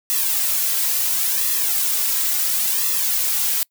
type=noise with flanger; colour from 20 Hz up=blue; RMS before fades=-20 dBFS; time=0.1-3.63 s; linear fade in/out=0 ms; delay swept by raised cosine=1.3 to 3.4 ms; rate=0.72 Hz; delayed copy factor=-0.9; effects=noise-tail reverb RT60 0.1 s tail -26 dB re dry